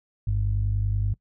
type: tone pair together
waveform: sine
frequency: 50.4 / 100.8 Hz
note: G1 / G2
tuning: +49 / +49 cents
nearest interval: octave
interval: 1200 cents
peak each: -24 / -23 dBFS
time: 0.27-1.14 s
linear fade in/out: 5 ms
effects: noise-tail reverb RT60 0.1 s tail -22 dB re dry + tanh soft clip ceiling -15 dBFS